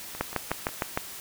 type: two click trains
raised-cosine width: 0.5 ms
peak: -23 / -10 dBFS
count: 4 / 6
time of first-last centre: 0.15-0.69 / 0.21-0.975 s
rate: 5.56 / 6.54 Hz
effects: white hiss -41 dBFS RMS until 1.2 s